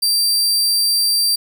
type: tone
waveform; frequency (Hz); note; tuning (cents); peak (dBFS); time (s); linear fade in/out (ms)
sawtooth; 4699; D8; 0; -11; 0.02-1.36; 10
effects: none